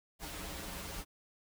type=noise with comb filter; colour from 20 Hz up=pink; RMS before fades=-43 dBFS; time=0.19-1.05 s; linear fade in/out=50 ms; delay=8.1 ms; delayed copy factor=-0.85; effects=none